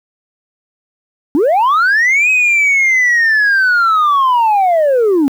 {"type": "linear two-way sweep", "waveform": "sine", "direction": "up then down", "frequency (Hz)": [261.6, 2549, 261.6], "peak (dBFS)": -6, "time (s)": [1.35, 5.28], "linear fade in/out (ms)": 0, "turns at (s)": 2.3, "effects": ["tanh soft clip ceiling -7 dBFS", "7-bit"]}